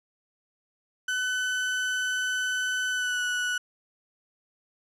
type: tone with pitch glide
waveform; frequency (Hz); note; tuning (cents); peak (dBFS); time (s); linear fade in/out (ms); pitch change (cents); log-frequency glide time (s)
35% pulse; 1506 to 1475; F#6 to F#6; +30 to -6; -24; 1.08-3.58; 5; -36; 2.9-3.22
effects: low-pass 9000 Hz 12 dB/octave